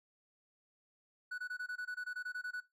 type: tone bursts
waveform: triangle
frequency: 1480 Hz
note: F#6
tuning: in tune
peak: -36 dBFS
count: 14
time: 1.31-2.605 s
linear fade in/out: 10 ms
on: 73 ms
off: 21 ms
effects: noise-tail reverb RT60 0.2 s tail -18 dB re dry